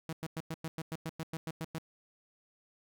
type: tone bursts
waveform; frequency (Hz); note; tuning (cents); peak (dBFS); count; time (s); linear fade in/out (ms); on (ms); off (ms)
sawtooth; 161.3; E3; -37; -32; 13; 0.09-1.784; 0; 38; 100
effects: none